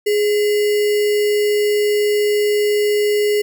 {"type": "tone with sample-and-hold", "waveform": "sine", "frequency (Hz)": 417.1, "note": "G#4", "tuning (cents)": 7, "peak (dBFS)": -13, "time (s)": [0.06, 3.42], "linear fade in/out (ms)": 10, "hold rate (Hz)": 2450, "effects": []}